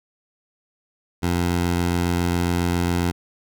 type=tone; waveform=15% pulse; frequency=87.31 Hz; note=F2; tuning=in tune; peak=-13 dBFS; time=1.22-3.12 s; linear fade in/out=20 ms; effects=none